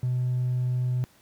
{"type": "tone with hard clipping", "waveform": "sine", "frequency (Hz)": 125.4, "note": "B2", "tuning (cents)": 27, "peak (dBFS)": -23, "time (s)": [0.03, 1.04], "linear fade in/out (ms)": 0, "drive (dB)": 1, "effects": ["pink hiss -59 dBFS RMS until 1.21 s", "high-pass 80 Hz 12 dB/octave"]}